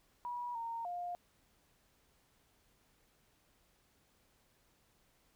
sine tone with pitch steps, 969 / 922 / 706 Hz, B5 / A#5 / F5, -33 / -19 / +19 cents, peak -38 dBFS, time 0.25-1.15 s, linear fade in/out 0 ms, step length 300 ms, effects pink hiss -72 dBFS RMS until 5.35 s

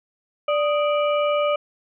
harmonic tone with a mistuned harmonic, 587.3 Hz, D5, in tune, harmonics 1 / 2 / 4 / 5, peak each -19 / -25 / -31 / -33 dBFS, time 0.48-1.56 s, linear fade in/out 5 ms, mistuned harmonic 2, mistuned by +100 cents, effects none

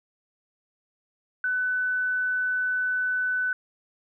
sine tone, 1500 Hz, F#6, 23 cents sharp, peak -23 dBFS, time 1.44-3.53 s, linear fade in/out 2 ms, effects none

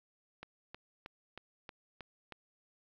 click train, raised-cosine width 0.3 ms, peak -29 dBFS, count 7, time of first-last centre 0.43-2.323 s, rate 3.17 Hz, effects low-pass 5000 Hz 12 dB/octave + 11-bit

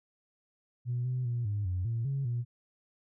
sine tone with pitch steps, 122.1 / 126.5 / 119.7 / 103 / 90.9 / 115.2 / 137.4 / 119.9 Hz, B2 / B2 / A#2 / G#2 / F#2 / A#2 / C#3 / A#2, -19 / +42 / +46 / -14 / -30 / -20 / -15 / +49 cents, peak -28 dBFS, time 0.85-2.45 s, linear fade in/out 50 ms, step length 200 ms, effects tanh soft clip ceiling -25 dBFS

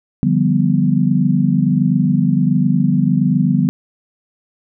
sine chord, G dominant seventh, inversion second, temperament equal with one note detuned, 147.51 / 174.61 / 196 / 246.9 Hz, D3 / F3 / G3 / B3, +8 / 0 / 0 / 0 cents, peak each -17 dBFS, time 0.23-3.69 s, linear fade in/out 0 ms, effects none

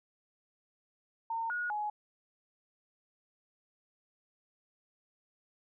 sine tone with pitch steps, 911 / 1448 / 840 Hz, A#5 / F#6 / G#5, -40 / -38 / +19 cents, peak -32 dBFS, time 1.3-1.9 s, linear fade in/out 5 ms, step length 200 ms, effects none

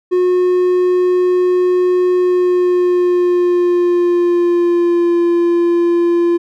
triangle tone with pitch glide, 362.1 to 344.2 Hz, F#4 to F4, -37 to -25 cents, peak -8 dBFS, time 0.11-6.38 s, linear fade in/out 20 ms, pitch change -88 cents, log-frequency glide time 2.15-5.19 s, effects none

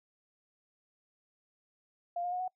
sine tone with pitch steps, 697 / 710.8 / 724.9 / 739.3 Hz, F5 / F5 / F#5 / F#5, -4 / +30 / -36 / -2 cents, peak -32 dBFS, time 2.16-2.48 s, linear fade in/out 5 ms, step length 80 ms, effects noise-tail reverb RT60 0.1 s tail -24 dB re dry

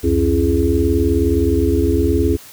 sine tone cluster, 68.3 / 87.6 / 270.8 / 338.8 / 420.2 Hz, C#2 / F2 / C#4 / E4 / G#4, -25 / +6 / -40 / +48 / +20 cents, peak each -19 dBFS, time 0.03-2.37 s, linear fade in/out 20 ms, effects white hiss -40 dBFS RMS until 2.52 s

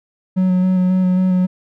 triangle tone with vibrato, 184.3 Hz, F#3, 7 cents flat, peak -10 dBFS, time 0.36-1.47 s, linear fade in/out 20 ms, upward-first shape square, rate 3.7 Hz, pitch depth 14 cents each way, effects none

